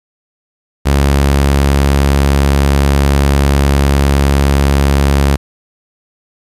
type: tone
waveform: sawtooth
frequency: 69.8 Hz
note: C#2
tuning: 13 cents sharp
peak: -4 dBFS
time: 0.85-5.37 s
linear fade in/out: 20 ms
effects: resampled to 32000 Hz + 7-bit